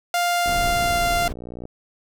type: tone with pitch glide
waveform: sawtooth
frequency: 700 to 695.2 Hz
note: F5 to F5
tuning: +4 to -8 cents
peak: -15 dBFS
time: 0.14-1.28 s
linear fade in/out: 2 ms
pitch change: -12 cents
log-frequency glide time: 0.29-0.99 s
type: click train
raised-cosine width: 2 ms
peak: -22 dBFS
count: 73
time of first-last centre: 0.46-1.654 s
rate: 60.3 Hz
type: noise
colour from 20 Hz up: brown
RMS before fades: -29 dBFS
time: 0.47-1.33 s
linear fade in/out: 10 ms
effects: none